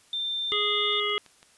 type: tone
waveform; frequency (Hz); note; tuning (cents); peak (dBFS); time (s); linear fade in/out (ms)
sine; 3582; A7; +30; -27; 0.13-1; 2
type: harmonic tone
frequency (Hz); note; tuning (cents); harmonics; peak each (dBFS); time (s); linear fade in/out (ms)
415.3; G#4; 0; 1 / 3 / 5 / 7 / 8; -31 / -31 / -31 / -31 / -31; 0.52-1.18; 0
type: click train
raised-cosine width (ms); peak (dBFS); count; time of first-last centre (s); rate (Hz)
0.2; -32; 4; 0.93-1.429; 6.01
effects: white hiss -59 dBFS RMS until 1.57 s + resampled to 24000 Hz